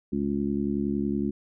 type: harmonic tone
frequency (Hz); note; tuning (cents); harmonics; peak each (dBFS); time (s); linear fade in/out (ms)
70.8; C#2; +37; 1 / 2 / 3 / 4 / 5; -39 / -38 / -27 / -30 / -32; 0.12-1.31; 10
effects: none